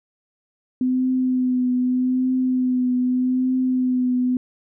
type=tone with vibrato; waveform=sine; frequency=253.7 Hz; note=B3; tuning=47 cents sharp; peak=-17 dBFS; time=0.81-4.37 s; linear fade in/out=2 ms; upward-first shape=triangle; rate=0.82 Hz; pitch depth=28 cents each way; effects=none